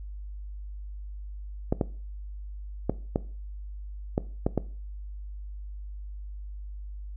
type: clicks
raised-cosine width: 2 ms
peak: -10 dBFS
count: 7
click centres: 1.725 / 1.812 / 2.896 / 3.159 / 4.179 / 4.465 / 4.577 s
effects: noise-tail reverb RT60 0.4 s tail -18 dB re dry + added 50 Hz sine -36 dBFS peak until 7.16 s